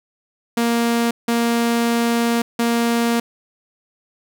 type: tone bursts at uneven times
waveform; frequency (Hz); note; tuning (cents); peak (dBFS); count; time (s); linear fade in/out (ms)
sawtooth; 234; A#3; +7; -12; 3; 0.57-1.11 / 1.28-2.42 / 2.59-3.2; 5
effects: none